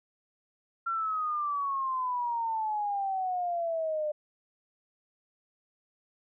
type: exponential sweep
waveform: sine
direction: down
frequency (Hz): 1369 to 597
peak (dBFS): -28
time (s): 0.86-4.12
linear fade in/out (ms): 10
effects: none